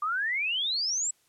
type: exponential sweep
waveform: sine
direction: up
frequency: 1174.7 to 7902 Hz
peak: -26 dBFS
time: 0.02-1.11 s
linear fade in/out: 5 ms
effects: white hiss -67 dBFS RMS until 1.28 s + low-pass 12000 Hz 12 dB/octave